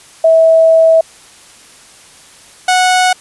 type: tone pair in turn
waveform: sine / sawtooth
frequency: 650 / 735.7 Hz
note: E5 / F#5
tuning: -24 / -10 cents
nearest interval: major second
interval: 214 cents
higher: second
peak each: -4 dBFS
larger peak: neither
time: 0.24-1.01 / 2.68-3.13 s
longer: first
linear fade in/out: 5 ms
effects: white hiss -40 dBFS RMS until 3.2 s + resampled to 24000 Hz

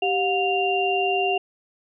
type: tone cluster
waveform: sine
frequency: 390.3 / 720 / 2779 Hz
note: G4 / F#5 / F7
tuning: -8 / -47 / -9 cents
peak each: -24 / -23 / -25 dBFS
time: 0.02-1.38 s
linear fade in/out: 5 ms
effects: none

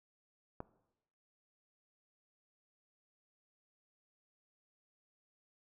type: click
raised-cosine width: 1 ms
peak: -27 dBFS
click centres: 0.604 s
effects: noise-tail reverb RT60 0.9 s tail -18 dB re dry

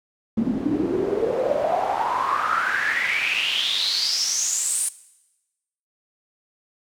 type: noise with band-pass filter sweep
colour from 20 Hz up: pink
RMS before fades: -23 dBFS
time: 0.37-4.89 s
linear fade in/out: 5 ms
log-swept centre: 220 to 9400 Hz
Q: 8.3
effects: noise-tail reverb RT60 1.0 s tail -18 dB re dry

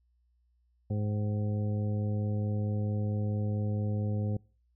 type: harmonic tone with a mistuned harmonic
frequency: 104.5 Hz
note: G#2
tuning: 11 cents sharp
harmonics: 1 / 2 / 3 / 4 / 5 / 7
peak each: -29 / -35 / -45 / -44 / -43 / -52 dBFS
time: 0.9-4.37 s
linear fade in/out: 5 ms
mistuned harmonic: 7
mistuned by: +52 cents
effects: noise-tail reverb RT60 0.4 s tail -26 dB re dry + added 60 Hz sine -67 dBFS peak until 4.75 s

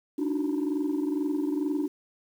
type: tone cluster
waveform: sine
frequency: 290 / 312.2 / 369.5 Hz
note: D4 / D#4 / F#4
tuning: -22 / +6 / -2 cents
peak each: -26 / -29 / -32 dBFS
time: 0.18-1.88 s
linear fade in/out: 10 ms
effects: tanh soft clip ceiling -21 dBFS + 9-bit

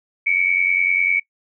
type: tone pair together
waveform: sine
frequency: 2217 / 2307 Hz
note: C#7 / D7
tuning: 0 / -31 cents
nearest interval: minor second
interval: 69 cents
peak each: -18 dBFS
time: 0.26-1.2 s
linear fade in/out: 10 ms
effects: noise-tail reverb RT60 0.1 s tail -22 dB re dry

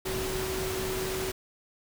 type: tone in noise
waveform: sine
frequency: 377 Hz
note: F#4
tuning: 32 cents sharp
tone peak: -32 dBFS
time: 0.05-1.32 s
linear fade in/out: 10 ms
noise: pink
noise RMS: -34 dBFS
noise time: 0.05-1.32 s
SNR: -1 dB
effects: none

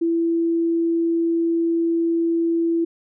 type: tone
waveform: sine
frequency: 333.8 Hz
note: E4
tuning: 22 cents sharp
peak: -17 dBFS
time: 0.01-2.85 s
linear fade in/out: 10 ms
effects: none

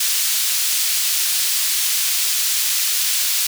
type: high-pass noise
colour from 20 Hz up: pink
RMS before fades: -19 dBFS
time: 0-3.47 s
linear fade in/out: 5 ms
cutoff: 3700 Hz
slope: 12 dB/octave
effects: none

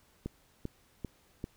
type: click train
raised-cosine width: 3 ms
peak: -23 dBFS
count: 4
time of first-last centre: 0.26-1.441 s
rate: 2.54 Hz
effects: pink hiss -66 dBFS RMS until 1.56 s

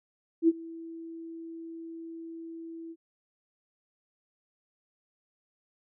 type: tone with ADSR envelope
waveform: sine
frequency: 329.6 Hz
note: E4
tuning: in tune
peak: -16 dBFS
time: 0.42-2.96 s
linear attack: 62 ms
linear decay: 36 ms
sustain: -23 dB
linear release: 49 ms
effects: none

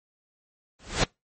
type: noise with exponential growth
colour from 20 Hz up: pink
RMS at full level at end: -18 dBFS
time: 0.79-1.04 s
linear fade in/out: 5 ms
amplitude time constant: 54 ms
effects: noise-tail reverb RT60 0.2 s tail -26 dB re dry + MP3 32 kbps

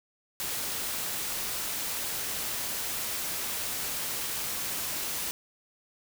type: noise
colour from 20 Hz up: white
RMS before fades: -33 dBFS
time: 0.4-5.31 s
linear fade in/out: 0 ms
effects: none

